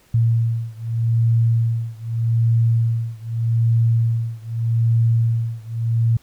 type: beating tone pair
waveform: sine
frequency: 114.7 / 115.52 Hz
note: A#2 / A#2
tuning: -28 / -15 cents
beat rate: 0.82 Hz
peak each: -18 / -19 dBFS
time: 0.14-6.17 s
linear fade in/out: 5 ms
effects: pink hiss -55 dBFS RMS until 6.22 s